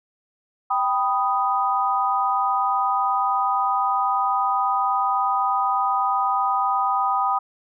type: chord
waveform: sine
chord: G augmented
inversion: none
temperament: equal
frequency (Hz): 784 / 987.8 / 1244.5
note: G5 / B5 / D#6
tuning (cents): 0 / 0 / 0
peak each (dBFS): -23 / -24 / -22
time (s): 0.7-7.39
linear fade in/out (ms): 10
effects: none